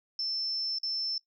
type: tone with dropouts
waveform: sine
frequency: 5320 Hz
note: E8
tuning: 15 cents sharp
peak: -29 dBFS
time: 0.19-1.18 s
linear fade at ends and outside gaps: 2 ms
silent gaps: 0.786-0.831 s
effects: noise-tail reverb RT60 0.1 s tail -19 dB re dry